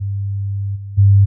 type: tone with level steps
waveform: sine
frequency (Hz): 99.4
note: G2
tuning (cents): +25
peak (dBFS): -18 / -26 / -6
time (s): 0-1.26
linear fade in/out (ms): 20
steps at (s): 0.75 / 0.97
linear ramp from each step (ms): 20
effects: none